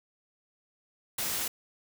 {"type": "noise", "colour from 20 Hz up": "white", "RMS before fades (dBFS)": -32, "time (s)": [1.18, 1.48], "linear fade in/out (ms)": 5, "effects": []}